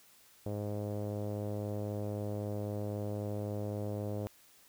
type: tone with low-pass filter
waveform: sawtooth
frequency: 103.83 Hz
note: G#2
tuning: in tune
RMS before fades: -37 dBFS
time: 0.46-4.27 s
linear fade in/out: 0 ms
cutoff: 560 Hz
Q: 2.8
effects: white hiss -62 dBFS RMS until 4.68 s